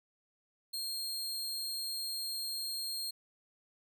sawtooth tone, 4223 Hz, C8, 15 cents sharp, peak -33 dBFS, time 0.73-3.11 s, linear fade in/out 10 ms, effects none

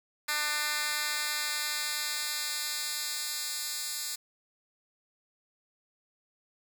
10% pulse tone with high-pass filter sweep, 299 Hz, D4, 31 cents sharp, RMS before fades -33 dBFS, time 0.28-4.16 s, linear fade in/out 10 ms, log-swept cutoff 1900 to 5300 Hz, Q 0.82, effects none

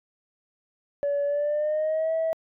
sine tone with pitch glide, 571 to 648.4 Hz, D5 to E5, -49 to -29 cents, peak -21 dBFS, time 1.03-2.33 s, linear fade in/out 0 ms, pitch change +220 cents, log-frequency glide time 1.25-2.13 s, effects tanh soft clip ceiling -20 dBFS

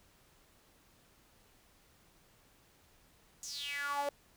sawtooth tone with high-pass filter sweep, 285.7 Hz, D4, 48 cents flat, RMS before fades -38 dBFS, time 3.43-4.09 s, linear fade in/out 2 ms, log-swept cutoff 6900 to 590 Hz, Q 7.1, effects pink hiss -66 dBFS RMS until 4.36 s

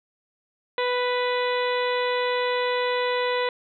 harmonic tone, 494.5 Hz, B4, 2 cents sharp, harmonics 1 / 2 / 3 / 4 / 5 / 6 / 7 / 8, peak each -24 / -28 / -35 / -31 / -36 / -40 / -36 / -37 dBFS, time 0.78-3.49 s, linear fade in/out 2 ms, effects none

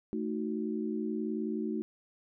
sine chord, D# diminished, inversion second, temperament equal, 220 / 311.1 / 370 Hz, A3 / D#4 / F#4, 0 / 0 / 0 cents, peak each -34 / -36 / -37 dBFS, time 0.13-1.82 s, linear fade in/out 0 ms, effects none

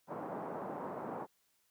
white band-pass noise, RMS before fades -42 dBFS, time 0.07-1.27 s, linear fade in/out 50 ms, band 150 to 970 Hz, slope 24 dB/octave, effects white hiss -75 dBFS RMS until 1.7 s

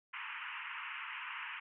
white band-pass noise, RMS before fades -44 dBFS, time 0.13-1.6 s, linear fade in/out 10 ms, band 900 to 2900 Hz, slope 96 dB/octave, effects none

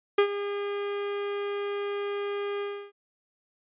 45% pulse tone with ADSR envelope, 405.6 Hz, G#4, 41 cents flat, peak -16 dBFS, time 0.18-2.92 s, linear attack 6 ms, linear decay 84 ms, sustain -13 dB, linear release 310 ms, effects resampled to 8000 Hz

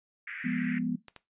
white band-pass noise, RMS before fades -40 dBFS, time 0.27-0.79 s, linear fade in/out 5 ms, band 1600 to 2200 Hz, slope 48 dB/octave
sine chord, F diminished, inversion none, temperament equal, 174.61 / 207.7 / 246.9 Hz, F3 / Ab3 / Cb4, 0 / 0 / 0 cents, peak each -34 / -34 / -30 dBFS, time 0.44-0.96 s, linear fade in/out 10 ms
clicks, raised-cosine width 0.2 ms, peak -27 dBFS, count 2, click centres 1.083 / 1.163 s
effects noise-tail reverb RT60 0.2 s tail -17 dB re dry + resampled to 8000 Hz

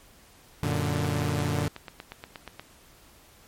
sawtooth chord, Gb augmented, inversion none, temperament equal, 92.5 / 116.54 / 146.83 Hz, Gb2 / Bb2 / D3, 0 / 0 / 0 cents, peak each -26 / -27 / -24 dBFS, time 0.63-1.68 s, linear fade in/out 0 ms
click train, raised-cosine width 0.3 ms, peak -22 dBFS, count 14, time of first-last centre 1.05-2.596 s, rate 8.41 Hz
effects pink hiss -55 dBFS RMS until 3.47 s + MP3 64 kbps

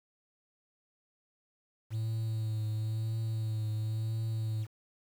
triangle tone with vibrato, 110 Hz, A2, in tune, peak -28 dBFS, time 1.9-4.67 s, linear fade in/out 50 ms, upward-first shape triangle, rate 0.97 Hz, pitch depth 34 cents each way, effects tanh soft clip ceiling -24 dBFS + 9-bit

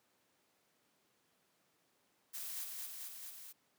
blue noise with echo, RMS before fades -44 dBFS, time 2.33-2.65 s, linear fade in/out 20 ms, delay 220 ms, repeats 4, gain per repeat -2 dB, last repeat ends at 3.53 s, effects pink hiss -75 dBFS RMS until 3.78 s + high-pass 200 Hz 12 dB/octave

